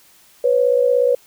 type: tone pair together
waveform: sine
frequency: 493.9 / 550.7 Hz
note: B4 / C#5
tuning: 0 / -11 cents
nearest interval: major second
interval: 189 cents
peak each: -14 / -17 dBFS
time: 0.44-1.15 s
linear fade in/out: 5 ms
effects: white hiss -51 dBFS RMS until 1.26 s